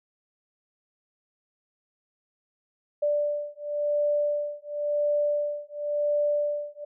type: beating tone pair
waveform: sine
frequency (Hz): 587.3 / 588.24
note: D5 / D5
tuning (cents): 0 / +3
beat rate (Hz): 0.94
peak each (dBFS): -27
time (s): 3.02-6.85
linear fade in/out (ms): 10
effects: none